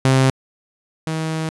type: tone pair in turn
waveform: sawtooth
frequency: 132.2 / 159.31 Hz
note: C3 / D#3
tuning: +18 / +41 cents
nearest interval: minor third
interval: 323 cents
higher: second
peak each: -8 / -17 dBFS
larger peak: first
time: 0.05-0.3 / 1.07-1.49 s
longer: second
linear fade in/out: 0 ms
effects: resampled to 24000 Hz